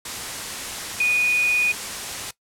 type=tone in noise; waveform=sine; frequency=2470 Hz; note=D#7; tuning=13 cents flat; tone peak=-16 dBFS; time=1-1.72 s; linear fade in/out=5 ms; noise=white; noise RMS=-30 dBFS; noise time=0.05-2.31 s; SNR=+11 dB; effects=noise-tail reverb RT60 0.1 s tail -19 dB re dry + low-pass 10000 Hz 12 dB/octave